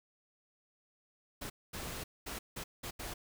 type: noise bursts at uneven times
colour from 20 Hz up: pink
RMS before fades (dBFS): -42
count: 6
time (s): 1.41-1.5 / 1.73-2.04 / 2.26-2.39 / 2.56-2.64 / 2.83-2.91 / 2.99-3.14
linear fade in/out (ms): 10
effects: none